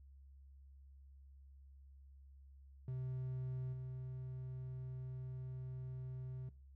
triangle tone with level steps, 128.9 Hz, C3, 26 cents flat, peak -38 / -42 dBFS, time 2.88-6.49 s, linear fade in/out 2 ms, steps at 3.72 s, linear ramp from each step 20 ms, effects noise-tail reverb RT60 0.4 s tail -19 dB re dry + added 68 Hz sine -57 dBFS peak until 6.75 s

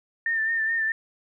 sine tone with vibrato, 1800 Hz, A6, 39 cents sharp, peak -22 dBFS, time 0.26-0.92 s, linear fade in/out 2 ms, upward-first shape sine, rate 4.7 Hz, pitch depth 38 cents each way, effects none

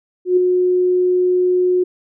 sine tone with ADSR envelope, 362.9 Hz, F#4, 34 cents flat, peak -8 dBFS, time 0.25-1.84 s, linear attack 120 ms, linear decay 8 ms, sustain -4 dB, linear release 11 ms, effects none

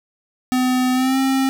square tone with pitch glide, 253.8 to 266.6 Hz, B3 to C4, +47 to +33 cents, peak -16 dBFS, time 0.52-1.49 s, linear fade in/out 0 ms, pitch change +86 cents, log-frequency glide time 0.93-1.18 s, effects none

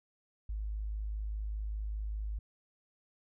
sine tone, 52.5 Hz, G#1, 19 cents sharp, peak -34 dBFS, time 0.49-2.39 s, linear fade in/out 5 ms, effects none

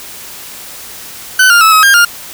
40% pulse tone with pitch steps, 1512 / 1404 / 1303 / 1275 / 1606 / 1409 Hz, F#6 / F6 / E6 / D#6 / G6 / F6, +37 / +9 / -20 / +42 / +41 / +15 cents, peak -3 dBFS, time 1.39-2.05 s, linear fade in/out 5 ms, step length 110 ms, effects white hiss -29 dBFS RMS until 2.33 s

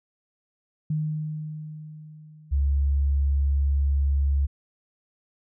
sine tone with exponential decay, 153.9 Hz, D#3, 19 cents flat, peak -22 dBFS, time 0.9-3.43 s, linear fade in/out 5 ms, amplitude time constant 550 ms
sine tone, 69.9 Hz, C#2, 15 cents sharp, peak -19 dBFS, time 2.51-4.47 s, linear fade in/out 20 ms
effects none

